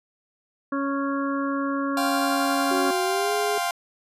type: harmonic tone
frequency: 277.2 Hz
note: C#4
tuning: in tune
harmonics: 1 / 2 / 4 / 5 / 6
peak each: -25 / -32 / -30 / -34 / -38 dBFS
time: 0.72-2.91 s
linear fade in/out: 5 ms
type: chord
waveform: sawtooth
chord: F suspended second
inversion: none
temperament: just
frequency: 698.5 / 785.8 / 1047.7 Hz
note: F5 / G5 / C6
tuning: 0 / +4 / +2 cents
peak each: -22 / -26 / -26 dBFS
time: 1.97-3.71 s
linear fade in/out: 2 ms
type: tone with pitch glide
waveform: sine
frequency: 371 to 414 Hz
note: F#4 to G#4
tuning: +5 to -5 cents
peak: -25 dBFS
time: 2.71-3.58 s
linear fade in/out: 2 ms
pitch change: +190 cents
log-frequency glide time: 3.03-3.32 s
effects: resampled to 32000 Hz